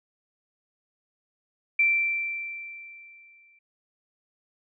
sine tone with exponential decay, 2346 Hz, D7, 2 cents flat, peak -17 dBFS, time 1.79-3.59 s, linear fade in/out 5 ms, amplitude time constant 390 ms, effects none

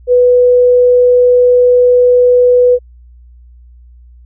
sine tone, 493.9 Hz, B4, in tune, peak -4 dBFS, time 0.07-2.79 s, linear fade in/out 50 ms, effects added 60 Hz sine -36 dBFS peak until 4.25 s

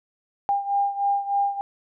sine beating tone pair, 801 / 804.3 Hz, G5 / G5, +37 / +44 cents, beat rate 3.3 Hz, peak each -22 / -26 dBFS, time 0.49-1.61 s, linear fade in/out 0 ms, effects none

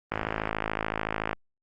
click train, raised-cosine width 0.5 ms, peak -12 dBFS, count 66, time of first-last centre 0.12-1.33 s, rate 53.7 Hz, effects Opus 24 kbps

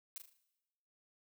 blue noise with echo, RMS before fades -44 dBFS, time 0.16-0.18 s, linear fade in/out 0 ms, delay 38 ms, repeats 5, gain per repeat -7 dB, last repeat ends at 0.37 s, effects noise-tail reverb RT60 1.0 s tail -17 dB re dry

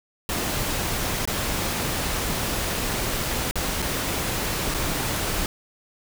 pink noise with dropouts, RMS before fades -26 dBFS, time 0.29-5.46 s, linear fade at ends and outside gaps 1 ms, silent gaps 1.254-1.275 / 3.511-3.556 / 3.82-3.824 / 4.741-4.745 s, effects none

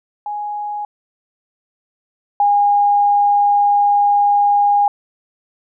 sine tone pair in turn, 830.6 / 816.3 Hz, G#5 / G#5, 0 / -30 cents, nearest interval unison, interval 30 cents, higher first, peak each -21 / -10 dBFS, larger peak second, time 0.26-0.85 / 2.4-4.88 s, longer second, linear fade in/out 2 ms, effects none

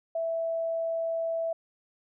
sine tone, 659.3 Hz, E5, in tune, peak -27 dBFS, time 0.15-1.53 s, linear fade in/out 5 ms, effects none

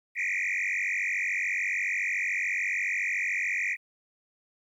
sine tone with frequency modulation, 2172 Hz, C#7, 36 cents flat, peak -24 dBFS, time 0.15-3.77 s, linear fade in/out 50 ms, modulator 47 Hz, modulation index 6.1, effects tanh soft clip ceiling -25 dBFS + 11-bit

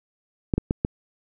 clicks, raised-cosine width 3 ms, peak -8 dBFS, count 4, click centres 0.538 / 0.58 / 0.709 / 0.849 s, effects none

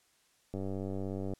click train, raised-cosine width 2 ms, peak -25 dBFS, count 78, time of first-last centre 0.54-1.336 s, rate 96.7 Hz, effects white hiss -69 dBFS RMS until 1.39 s + low-pass 10000 Hz 12 dB/octave

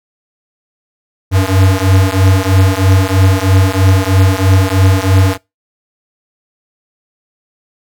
square beating tone pair, 93.6 / 96.7 Hz, F#2 / G2, +20 / -23 cents, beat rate 3.1 Hz, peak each -11 dBFS, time 1.31-5.38 s, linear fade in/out 50 ms, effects noise-tail reverb RT60 0.2 s tail -22 dB re dry

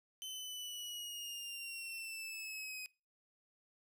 sawtooth linear sweep, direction down, 3062 to 2510 Hz, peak -40 dBFS, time 0.22-2.86 s, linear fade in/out 0 ms, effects noise-tail reverb RT60 0.3 s tail -23 dB re dry

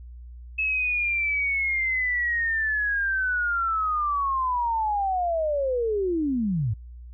sine linear sweep, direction down, 2600 to 95.7 Hz, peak -22 dBFS, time 0.58-6.74 s, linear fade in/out 10 ms, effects added 60 Hz sine -39 dBFS peak until 7.13 s

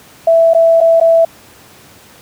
sine tone with dropouts, 661 Hz, E5, 5 cents sharp, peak -5 dBFS, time 0.27-1.25 s, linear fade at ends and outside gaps 5 ms, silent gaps 0.536-0.547 / 0.805-0.811 / 1.001-1.011 s, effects pink hiss -41 dBFS RMS until 2.21 s + high-pass 100 Hz 12 dB/octave

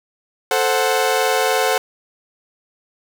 sawtooth chord, F# diminished, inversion first, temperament equal, 440 / 523.3 / 740 Hz, A4 / C5 / F#5, 0 / 0 / 0 cents, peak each -16 dBFS, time 0.51-1.78 s, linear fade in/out 2 ms, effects none

